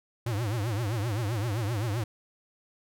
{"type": "tone with vibrato", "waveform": "square", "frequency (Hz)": 110, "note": "A2", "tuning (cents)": 0, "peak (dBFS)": -28, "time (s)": [0.26, 2.04], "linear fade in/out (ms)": 5, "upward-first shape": "triangle", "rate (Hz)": 7.7, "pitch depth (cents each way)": 240, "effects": []}